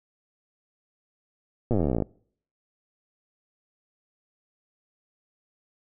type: slowing click train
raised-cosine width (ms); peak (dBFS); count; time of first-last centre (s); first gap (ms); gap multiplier
2; -12; 25; 1.71-2.023; 8; 1.04
effects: noise-tail reverb RT60 0.6 s tail -26 dB re dry